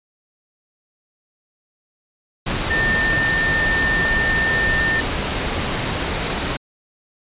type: tone in noise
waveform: sine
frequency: 1804 Hz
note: A6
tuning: 43 cents sharp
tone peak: -17 dBFS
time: 2.7-5.01 s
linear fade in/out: 10 ms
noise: pink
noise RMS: -22 dBFS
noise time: 2.46-6.57 s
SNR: +2 dB
effects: resampled to 8000 Hz